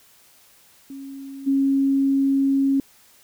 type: tone with level steps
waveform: sine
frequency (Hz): 273.3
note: C#4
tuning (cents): -24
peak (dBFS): -33 / -16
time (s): 0.9-2.8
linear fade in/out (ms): 2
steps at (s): 1.46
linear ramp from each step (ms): 20
effects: white hiss -54 dBFS RMS until 3.23 s